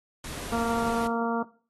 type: noise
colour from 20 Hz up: pink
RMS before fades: -38 dBFS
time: 0.24-1.07 s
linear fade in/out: 2 ms
type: harmonic tone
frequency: 231.6 Hz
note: A#3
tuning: 11 cents flat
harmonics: 1 / 2 / 3 / 4 / 5 / 6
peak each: -28 / -31 / -33 / -34 / -35 / -36 dBFS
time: 0.52-1.43 s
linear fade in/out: 5 ms
effects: noise-tail reverb RT60 0.4 s tail -18 dB re dry + AAC 32 kbps